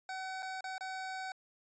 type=tone with dropouts; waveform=25% pulse; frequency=756 Hz; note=F#5; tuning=37 cents sharp; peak=-35 dBFS; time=0.09-1.32 s; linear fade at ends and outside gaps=2 ms; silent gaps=0.424-0.428 / 0.608-0.641 / 0.781-0.808 s; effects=resampled to 16000 Hz